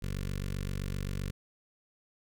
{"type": "tone with notch filter", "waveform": "15% pulse", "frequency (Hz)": 47.68, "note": "G1", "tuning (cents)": -47, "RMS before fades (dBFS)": -35, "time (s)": [0.02, 1.31], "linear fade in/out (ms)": 10, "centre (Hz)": 790, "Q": 0.74, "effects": []}